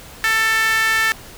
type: tone with high-pass filter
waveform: sawtooth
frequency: 443.8 Hz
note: A4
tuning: 15 cents sharp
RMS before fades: -17 dBFS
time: 0.24-1.12 s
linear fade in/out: 0 ms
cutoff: 1700 Hz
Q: 4.1
effects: pink hiss -39 dBFS RMS until 1.37 s